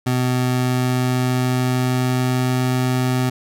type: tone with pitch glide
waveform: 25% pulse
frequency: 126.1 to 127.34 Hz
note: B2 to C3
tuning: +36 to -47 cents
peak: -13 dBFS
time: 0.06-3.3 s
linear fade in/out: 10 ms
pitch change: +17 cents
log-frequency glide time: 0.52-2.66 s
effects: none